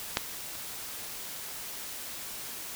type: clicks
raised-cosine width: 0.2 ms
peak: -7 / -25 dBFS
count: 2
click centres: 0.171 / 0.553 s
effects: white hiss -40 dBFS RMS until 2.75 s